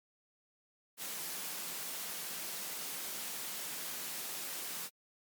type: high-pass noise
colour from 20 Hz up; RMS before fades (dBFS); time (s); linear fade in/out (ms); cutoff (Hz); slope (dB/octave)
white; -41; 0.97-4.9; 50; 140; 96
effects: MP3 96 kbps